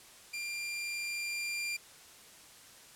sawtooth tone with level ramp, 2387 Hz, D7, 28 cents sharp, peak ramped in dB -33 to -30 dBFS, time 0.33-1.77 s, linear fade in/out 10 ms, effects white hiss -55 dBFS RMS until 2.95 s + low-pass 11000 Hz 12 dB/octave

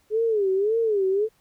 sine tone with vibrato, 417.1 Hz, G#4, 7 cents sharp, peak -19 dBFS, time 0.1-1.29 s, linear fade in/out 50 ms, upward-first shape sine, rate 1.8 Hz, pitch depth 170 cents each way, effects pink hiss -64 dBFS RMS until 1.4 s

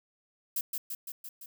violet noise with echo, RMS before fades -31 dBFS, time 0.56-0.61 s, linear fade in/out 5 ms, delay 170 ms, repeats 5, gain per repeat -3 dB, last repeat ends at 1.46 s, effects none

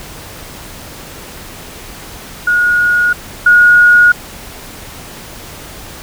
sine tone pair in turn, 1444 / 1444 Hz, F#6 / F#6, -43 / -43 cents, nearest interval unison, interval 0 cents, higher neither, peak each -8 / -3 dBFS, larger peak second, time 2.47-3.13 / 3.46-4.12 s, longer neither, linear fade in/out 5 ms, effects pink hiss -31 dBFS RMS until 6.02 s

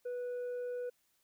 sine tone with tanh clipping, 491.5 Hz, B4, 8 cents flat, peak -37 dBFS, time 0.05-0.9 s, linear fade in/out 10 ms, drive 3 dB, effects white hiss -75 dBFS RMS until 1.23 s

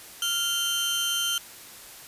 sawtooth tone pair together, 1396.9 / 3112 Hz, F6 / G7, 0 / -13 cents, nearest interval octave + major second, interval 1387 cents, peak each -28 / -22 dBFS, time 0.22-1.38 s, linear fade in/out 2 ms, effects white hiss -45 dBFS RMS until 2.07 s + resampled to 32000 Hz

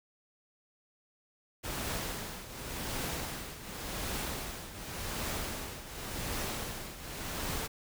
pink noise with tremolo, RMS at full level -35 dBFS, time 1.63-7.68 s, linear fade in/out 20 ms, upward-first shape triangle, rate 0.89 Hz, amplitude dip 75%, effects none

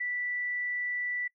sine tone, 1968 Hz, B6, 7 cents flat, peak -30 dBFS, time 0-1.28 s, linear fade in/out 10 ms, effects noise-tail reverb RT60 0.1 s tail -23 dB re dry

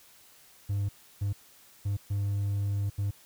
triangle tone bursts at uneven times, 100.6 Hz, G2, 45 cents sharp, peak -24 dBFS, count 5, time 0.69-0.89 / 1.21-1.33 / 1.85-1.97 / 2.1-2.9 / 2.98-3.11 s, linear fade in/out 10 ms, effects tanh soft clip ceiling -20 dBFS + white hiss -57 dBFS RMS until 3.25 s

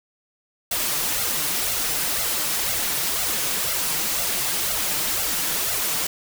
white noise with flanger, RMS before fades -24 dBFS, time 0.71-6.07 s, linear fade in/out 5 ms, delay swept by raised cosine 1.4 to 6.8 ms, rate 2 Hz, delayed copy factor +0.75, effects none

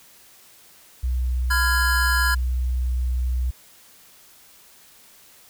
sine tone, 62.4 Hz, B1, 19 cents sharp, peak -20 dBFS, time 1.03-3.51 s, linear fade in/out 10 ms
square chord, F diminished, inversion second, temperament equal with one note detuned, 1010.3 / 1396.9 / 1661.2 Hz, Cb6 / F6 / Ab6, +39 / 0 / 0 cents, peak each -28 / -25 / -23 dBFS, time 1.5-2.35 s, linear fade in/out 10 ms
effects white hiss -51 dBFS RMS until 5.49 s

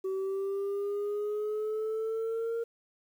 sine exponential sweep, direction up, 379.8 to 464 Hz, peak -27 dBFS, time 0.04-2.64 s, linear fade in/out 10 ms, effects tanh soft clip ceiling -29 dBFS + 10-bit

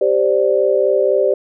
sine chord, G suspended fourth, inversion none, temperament equal, 392 / 523.3 / 587.3 Hz, G4 / C5 / D5, 0 / 0 / 0 cents, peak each -16 dBFS, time 0.01-1.34 s, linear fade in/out 5 ms, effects none

